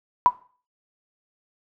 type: tone with exponential decay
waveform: sine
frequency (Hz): 987.8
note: B5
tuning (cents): 0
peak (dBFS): -7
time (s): 0.26-0.34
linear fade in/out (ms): 0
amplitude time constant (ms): 16
effects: noise-tail reverb RT60 0.4 s tail -17 dB re dry